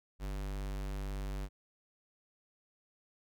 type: tone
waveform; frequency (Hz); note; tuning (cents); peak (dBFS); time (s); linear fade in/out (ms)
square; 49.08; G1; +3; -37; 0.19-1.49; 50
effects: none